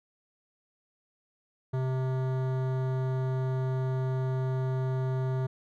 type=tone with hard clipping; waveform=sine; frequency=130.2 Hz; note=C3; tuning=8 cents flat; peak=-29 dBFS; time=1.73-5.47 s; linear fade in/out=10 ms; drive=16 dB; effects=none